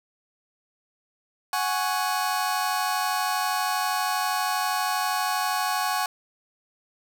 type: chord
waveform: sawtooth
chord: F# suspended second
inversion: none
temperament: just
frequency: 740 / 832.5 / 1110 Hz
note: F#5 / G#5 / C#6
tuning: 0 / +4 / +2 cents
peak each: -24 dBFS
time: 1.53-6.06 s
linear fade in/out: 2 ms
effects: none